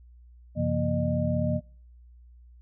sine tone cluster, 92.9 / 134.3 / 169.9 / 236 / 609 Hz, F#2 / C3 / F3 / A#3 / D#5, +7 / +46 / -47 / +22 / -37 cents, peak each -30 dBFS, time 0.55-1.61 s, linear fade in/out 50 ms, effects noise-tail reverb RT60 0.5 s tail -25 dB re dry + added 60 Hz sine -49 dBFS peak until 2.61 s

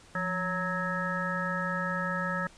harmonic tone with a mistuned harmonic, 185 Hz, F#3, in tune, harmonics 1 / 3 / 5 / 7 / 9 / 10, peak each -34 / -37 / -40 / -34 / -34 / -40 dBFS, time 0.15-2.47 s, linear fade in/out 2 ms, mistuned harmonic 1, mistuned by -94 cents, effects pink hiss -55 dBFS RMS until 2.57 s + resampled to 22050 Hz

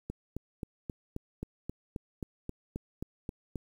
click train, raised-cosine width 3 ms, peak -23 dBFS, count 14, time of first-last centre 0.1-3.557 s, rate 3.76 Hz, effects 9-bit

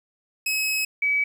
sawtooth / sine tone pair in turn, 2561 / 2282 Hz, D#7 / C#7, +49 / +50 cents, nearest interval major second, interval 199 cents, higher first, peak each -19 dBFS, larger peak neither, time 0.46-0.85 / 1.02-1.24 s, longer first, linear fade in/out 5 ms, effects 9-bit

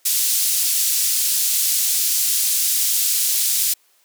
white band-pass noise, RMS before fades -19 dBFS, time 0.05-3.74 s, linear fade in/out 10 ms, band 4600 to 15000 Hz, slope 12 dB/octave, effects white hiss -59 dBFS RMS until 4.04 s + high-pass 400 Hz 12 dB/octave

